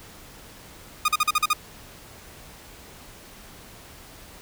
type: tone bursts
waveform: sawtooth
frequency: 1230 Hz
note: D#6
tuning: 20 cents flat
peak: -14 dBFS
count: 7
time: 1.05-1.533 s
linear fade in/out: 5 ms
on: 33 ms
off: 42 ms
effects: pink hiss -46 dBFS RMS until 4.41 s